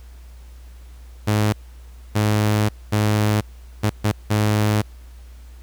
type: tone bursts at uneven times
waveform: sawtooth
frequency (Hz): 105.8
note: G#2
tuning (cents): +33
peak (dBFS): -12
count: 6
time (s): 1.27-1.53 / 2.15-2.69 / 2.92-3.41 / 3.83-3.9 / 4.04-4.12 / 4.3-4.82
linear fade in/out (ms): 10
effects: added 60 Hz sine -38 dBFS peak until 5.62 s + pink hiss -54 dBFS RMS until 5.62 s